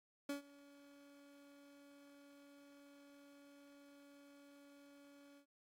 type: tone with ADSR envelope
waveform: 30% pulse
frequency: 283.6 Hz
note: C#4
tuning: 40 cents sharp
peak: -36 dBFS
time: 0.29-5.46 s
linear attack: 5 ms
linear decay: 120 ms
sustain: -22 dB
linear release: 91 ms
effects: AAC 64 kbps